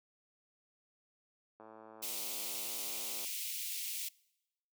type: click train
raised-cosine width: 1 ms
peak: -38 dBFS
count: 182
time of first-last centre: 1.6-3.245 s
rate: 110 Hz
type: high-pass noise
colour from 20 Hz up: white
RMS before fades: -40 dBFS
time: 2.02-4.09 s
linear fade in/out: 10 ms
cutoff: 2200 Hz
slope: 48 dB/octave
effects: noise-tail reverb RT60 0.9 s tail -24 dB re dry + high-pass 300 Hz 12 dB/octave